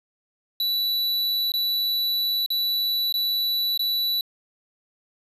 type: tone with dropouts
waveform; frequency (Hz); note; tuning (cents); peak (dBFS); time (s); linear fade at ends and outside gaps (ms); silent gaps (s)
square; 3951; B7; 0; -22; 0.6-4.21; 2; 1.52-1.538 / 2.462-2.503 / 3.125-3.14 / 3.776-3.793
effects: resampled to 32000 Hz